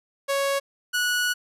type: tone pair in turn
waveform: sawtooth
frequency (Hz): 554.4 / 1467.7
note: C#5 / F#6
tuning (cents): 0 / -14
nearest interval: octave + perfect fourth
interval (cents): 1686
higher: second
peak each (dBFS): -18 / -18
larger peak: neither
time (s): 0.28-0.6 / 0.93-1.34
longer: second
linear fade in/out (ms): 20
effects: resampled to 32000 Hz